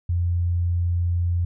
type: tone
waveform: sine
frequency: 87 Hz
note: F2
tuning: 6 cents flat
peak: -19 dBFS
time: 0.09-1.45 s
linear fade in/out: 5 ms
effects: none